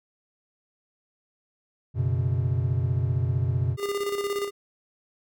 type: chord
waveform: triangle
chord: F# suspended fourth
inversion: none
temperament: just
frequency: 92.5 / 123.33 / 138.75 Hz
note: F#2 / B2 / C#3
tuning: 0 / -2 / +2 cents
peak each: -25 / -23 / -27 dBFS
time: 1.94-3.77 s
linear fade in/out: 50 ms
type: tone with tremolo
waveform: square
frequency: 403.9 Hz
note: G#4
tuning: 48 cents flat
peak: -25 dBFS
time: 3.77-4.51 s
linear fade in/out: 50 ms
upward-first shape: square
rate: 17 Hz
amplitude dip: 50%
effects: none